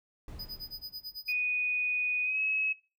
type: noise with exponential decay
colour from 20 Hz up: brown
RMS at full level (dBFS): -42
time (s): 0.28-1.62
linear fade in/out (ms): 2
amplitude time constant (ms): 290
type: tone with tremolo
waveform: square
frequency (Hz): 4978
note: D#8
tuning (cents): 0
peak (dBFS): -37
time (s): 0.39-1.33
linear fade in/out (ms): 5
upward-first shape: sine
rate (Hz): 9.1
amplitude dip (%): 100
type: tone with pitch glide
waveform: sine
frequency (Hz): 2480 to 2567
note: D#7 to E7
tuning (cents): -6 to -47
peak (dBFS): -28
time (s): 1.28-2.73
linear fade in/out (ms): 10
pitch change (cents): +59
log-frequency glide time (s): 2.23-2.39
effects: noise-tail reverb RT60 0.3 s tail -19 dB re dry